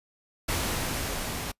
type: noise with level ramp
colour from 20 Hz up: pink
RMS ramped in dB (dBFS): -28 to -34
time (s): 0.48-1.52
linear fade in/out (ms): 10
effects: noise-tail reverb RT60 0.1 s tail -24 dB re dry + resampled to 32000 Hz